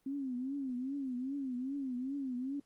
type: tone with vibrato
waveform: sine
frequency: 263.8 Hz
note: C4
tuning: 14 cents sharp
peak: -35 dBFS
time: 0.06-2.6 s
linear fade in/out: 5 ms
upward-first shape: triangle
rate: 2.5 Hz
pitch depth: 150 cents each way
effects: pink hiss -75 dBFS RMS until 2.65 s + Opus 24 kbps